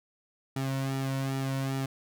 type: tone with flanger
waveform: sawtooth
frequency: 134.6 Hz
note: C3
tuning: 49 cents sharp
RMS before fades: -31 dBFS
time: 0.56-1.86 s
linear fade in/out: 5 ms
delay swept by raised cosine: 1.9 to 2.45 ms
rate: 2.5 Hz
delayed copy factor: -0.7
effects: none